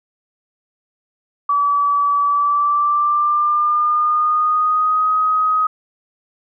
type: tone with pitch glide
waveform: sine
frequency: 1148 to 1259.2 Hz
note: D6 to D#6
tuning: -40 to +20 cents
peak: -13 dBFS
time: 1.49-5.67 s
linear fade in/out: 5 ms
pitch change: +160 cents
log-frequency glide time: 2.22-5.11 s
effects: none